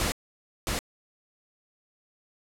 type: noise with echo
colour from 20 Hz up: pink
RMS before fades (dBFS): -27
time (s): 0-0.12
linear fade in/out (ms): 0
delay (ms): 670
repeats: 1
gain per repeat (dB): -2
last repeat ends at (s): 0.79
effects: low-pass 12000 Hz 12 dB/octave